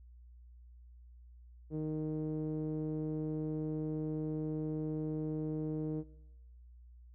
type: tone with low-pass filter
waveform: sawtooth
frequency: 154.8 Hz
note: D#3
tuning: 9 cents flat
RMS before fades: -37 dBFS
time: 1.7-6.04 s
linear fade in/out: 50 ms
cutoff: 400 Hz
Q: 3.1
effects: noise-tail reverb RT60 1.0 s tail -20 dB re dry + added 60 Hz sine -53 dBFS peak until 7.14 s